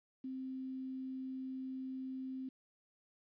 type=tone with quantisation; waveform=sine; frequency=261.6 Hz; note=C4; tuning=in tune; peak=-40 dBFS; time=0.24-2.49 s; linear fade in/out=5 ms; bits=11; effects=resampled to 11025 Hz